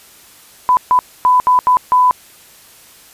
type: tone bursts at uneven times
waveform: sine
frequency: 1000 Hz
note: B5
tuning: 21 cents sharp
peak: -7 dBFS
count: 6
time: 0.69-0.77 / 0.91-0.99 / 1.25-1.4 / 1.47-1.59 / 1.67-1.77 / 1.92-2.11 s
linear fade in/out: 0 ms
effects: white hiss -43 dBFS RMS until 3.13 s + resampled to 32000 Hz